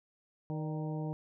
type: harmonic tone with a mistuned harmonic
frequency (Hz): 155.56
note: D#3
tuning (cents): 0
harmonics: 1 / 2 / 3 / 4 / 5 / 6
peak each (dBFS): -35 / -41 / -45 / -47 / -49 / -51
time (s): 0.5-1.13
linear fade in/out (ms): 0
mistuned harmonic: 4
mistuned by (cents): -58
effects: none